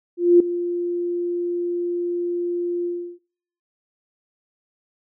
sine tone with ADSR envelope, 349.2 Hz, F4, in tune, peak -7 dBFS, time 0.17-3.19 s, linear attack 230 ms, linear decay 4 ms, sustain -14 dB, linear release 340 ms, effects noise-tail reverb RT60 0.6 s tail -22 dB re dry

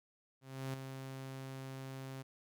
sawtooth tone with ADSR envelope, 133.3 Hz, C3, 33 cents sharp, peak -33 dBFS, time 0.41-2.23 s, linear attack 330 ms, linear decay 4 ms, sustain -7 dB, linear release 17 ms, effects none

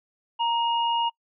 sine tone pair together, 932.3 / 2861 Hz, A#5 / F7, 0 / +41 cents, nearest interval octave + perfect fifth, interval 1941 cents, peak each -22 / -29 dBFS, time 0.39-1.1 s, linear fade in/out 20 ms, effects noise-tail reverb RT60 0.1 s tail -25 dB re dry

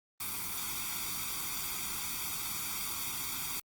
white noise with comb filter, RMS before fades -37 dBFS, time 0.2-3.6 s, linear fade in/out 5 ms, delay 0.86 ms, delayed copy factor +0.85, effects Opus 32 kbps

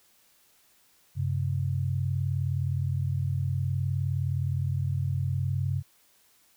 sine tone pair together, 95.2 / 134.63 Hz, F#2 / C3, +50 / +50 cents, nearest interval tritone, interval 600 cents, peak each -28 dBFS, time 1.15-5.83 s, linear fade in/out 50 ms, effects white hiss -63 dBFS RMS until 6.56 s

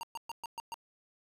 square tone bursts, 928 Hz, A#5, 8 cents flat, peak -38 dBFS, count 6, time 0.01-0.742 s, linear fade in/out 0 ms, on 22 ms, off 120 ms, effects resampled to 32000 Hz

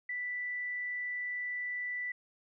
sine tone, 1975.5 Hz, B6, in tune, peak -34 dBFS, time 0.09-2.12 s, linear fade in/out 5 ms, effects none

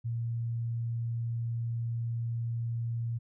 sine tone, 116.54 Hz, A#2, in tune, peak -30 dBFS, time 0.04-3.19 s, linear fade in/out 20 ms, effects none

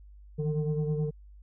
sine tone cluster, 151.9 / 161.3 / 450.2 Hz, D#3 / E3 / A4, -41 / -37 / +40 cents, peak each -27 / -33 / -32 dBFS, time 0.38-1.11 s, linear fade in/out 20 ms, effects tanh soft clip ceiling -21 dBFS + added 50 Hz sine -48 dBFS peak until 1.42 s

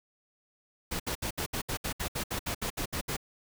pink noise bursts, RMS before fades -33 dBFS, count 15, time 0.91-3.168 s, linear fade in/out 10 ms, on 88 ms, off 67 ms, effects none

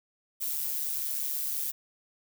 violet noise with amplitude modulation, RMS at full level -29 dBFS, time 0.4-1.72 s, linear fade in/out 20 ms, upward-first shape sine, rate 144 Hz, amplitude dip 65%, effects none

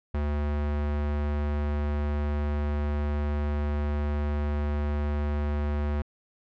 square tone, 73.42 Hz, D2, in tune, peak -26 dBFS, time 0.14-6.02 s, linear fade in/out 5 ms, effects low-pass 2000 Hz 12 dB/octave

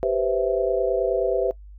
sine chord, C major seventh, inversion second, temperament equal, 392 / 493.9 / 523.3 / 659.3 Hz, G4 / B4 / C5 / E5, 0 / 0 / 0 / 0 cents, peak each -25 dBFS, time 0.03-1.51 s, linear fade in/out 0 ms, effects noise-tail reverb RT60 0.1 s tail -21 dB re dry + added 50 Hz sine -40 dBFS peak until 1.78 s

